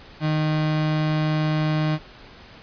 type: tone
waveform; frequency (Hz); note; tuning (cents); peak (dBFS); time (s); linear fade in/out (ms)
35% pulse; 154.5; D#3; -12; -18; 0.2-1.99; 50
effects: pink hiss -45 dBFS RMS until 2.62 s + resampled to 11025 Hz